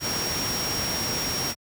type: tone in noise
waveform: sine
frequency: 5588 Hz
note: F8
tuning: in tune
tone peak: -28 dBFS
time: 0-1.55 s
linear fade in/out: 50 ms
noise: pink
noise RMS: -29 dBFS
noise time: 0-1.55 s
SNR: -2 dB
effects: high-pass 80 Hz 12 dB/octave